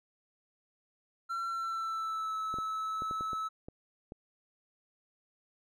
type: tone with pitch glide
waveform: triangle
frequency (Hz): 1357 to 1301.7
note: E6 to E6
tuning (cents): +50 to -22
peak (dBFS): -31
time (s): 1.29-3.49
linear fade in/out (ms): 20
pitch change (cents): -72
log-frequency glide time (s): 1.47-2.36
type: clicks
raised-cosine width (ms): 2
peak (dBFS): -30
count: 8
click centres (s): 2.541 / 2.586 / 3.021 / 3.111 / 3.209 / 3.332 / 3.685 / 4.121
effects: none